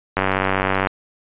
click train, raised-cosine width 0.5 ms, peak -3 dBFS, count 68, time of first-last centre 0.17-0.871 s, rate 95.6 Hz, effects resampled to 8000 Hz

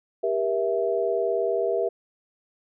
sine chord, E diminished, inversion first, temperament just, 395.6 / 474.7 / 659.3 Hz, G4 / Bb4 / E5, +16 / +31 / 0 cents, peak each -26 dBFS, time 0.23-1.89 s, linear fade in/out 10 ms, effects none

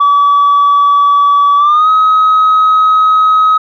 sine tone with pitch glide, 1145 to 1270.5 Hz, D6 to D#6, -44 to +36 cents, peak -3 dBFS, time 0-3.58 s, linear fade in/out 10 ms, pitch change +180 cents, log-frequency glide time 1.57-1.89 s, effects tanh soft clip ceiling -3 dBFS

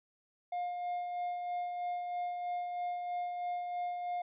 triangle tone with tremolo, 710 Hz, F5, 28 cents sharp, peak -31 dBFS, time 0.52-4.22 s, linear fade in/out 5 ms, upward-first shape sine, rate 3.1 Hz, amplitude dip 35%, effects resampled to 8000 Hz

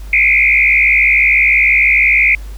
sine tone with frequency modulation, 2274 Hz, C#7, 44 cents sharp, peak -7 dBFS, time 0.13-2.35 s, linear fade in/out 2 ms, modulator 66.2 Hz, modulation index 3.2, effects added 50 Hz sine -25 dBFS peak until 2.57 s + pink hiss -42 dBFS RMS until 2.57 s

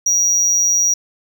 triangle tone, 5760 Hz, F#8, 47 cents flat, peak -11 dBFS, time 0.06-0.94 s, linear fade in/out 5 ms, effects none

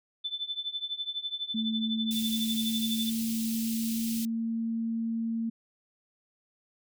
sine tone with tremolo, 3520 Hz, A7, in tune, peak -28 dBFS, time 0.24-3.1 s, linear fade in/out 10 ms, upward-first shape triangle, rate 12 Hz, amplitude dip 95%
sine tone with pitch glide, 221.9 to 227.6 Hz, A3 to A#3, +15 to -41 cents, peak -28 dBFS, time 1.54-5.5 s, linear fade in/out 10 ms, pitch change +44 cents, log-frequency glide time 1.74-4.41 s
white band-stop noise, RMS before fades -38 dBFS, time 2.11-4.25 s, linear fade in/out 0 ms, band 280 to 2800 Hz, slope 24 dB/octave
effects none

